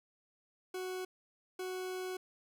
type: tone bursts at uneven times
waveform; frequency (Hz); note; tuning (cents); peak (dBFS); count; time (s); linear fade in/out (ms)
40% pulse; 370; F#4; 0; -37; 2; 0.74-1.05 / 1.59-2.17; 5
effects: none